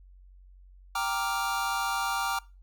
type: chord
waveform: square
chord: G minor seventh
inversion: none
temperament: equal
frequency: 784 / 932.3 / 1174.7 / 1396.9 Hz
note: G5 / Bb5 / D6 / F6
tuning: 0 / 0 / 0 / 0 cents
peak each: -34 dBFS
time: 0.95-2.39 s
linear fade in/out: 5 ms
effects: noise-tail reverb RT60 0.3 s tail -22 dB re dry + added 46 Hz sine -50 dBFS peak until 2.62 s